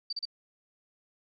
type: tone bursts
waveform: sine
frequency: 4631 Hz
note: D8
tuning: 25 cents flat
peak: -31 dBFS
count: 3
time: 0.1-0.254 s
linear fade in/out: 5 ms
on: 28 ms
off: 35 ms
effects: none